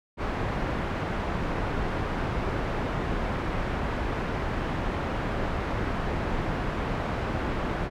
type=low-pass noise; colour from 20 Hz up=pink; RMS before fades=-29 dBFS; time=0.17-7.9 s; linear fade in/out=50 ms; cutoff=1700 Hz; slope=12 dB/octave; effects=none